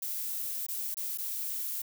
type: noise with dropouts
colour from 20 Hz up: violet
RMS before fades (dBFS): -35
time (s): 0.02-1.82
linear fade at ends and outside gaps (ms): 5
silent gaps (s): 0.666-0.684 / 0.944-0.969 / 1.176-1.183
effects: none